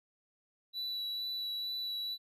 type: tone with vibrato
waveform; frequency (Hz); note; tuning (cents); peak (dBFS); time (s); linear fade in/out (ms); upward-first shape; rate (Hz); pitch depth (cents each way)
triangle; 3945; B7; -3; -34; 0.73-2.18; 50; sine; 2.2; 11
effects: none